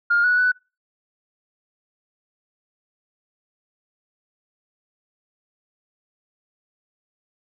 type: tone with pitch steps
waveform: sine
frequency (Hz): 1412 / 1470 / 1490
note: F6 / F#6 / F#6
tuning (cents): +19 / -12 / +12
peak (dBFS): -14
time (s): 0.1-0.52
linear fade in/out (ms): 10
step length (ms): 140
effects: noise-tail reverb RT60 0.3 s tail -26 dB re dry + tanh soft clip ceiling -10 dBFS